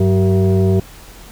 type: tone with frequency modulation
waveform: sine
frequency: 98 Hz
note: G2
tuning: in tune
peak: -10 dBFS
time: 0-0.8 s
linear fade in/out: 5 ms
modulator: 284 Hz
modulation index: 1.1
effects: added 43 Hz sine -41 dBFS peak until 1.31 s + pink hiss -40 dBFS RMS until 1.31 s